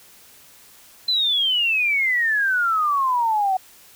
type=exponential sweep; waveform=sine; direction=down; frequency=4100 to 740 Hz; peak=-17 dBFS; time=1.08-3.57 s; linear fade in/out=5 ms; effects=white hiss -49 dBFS RMS until 3.95 s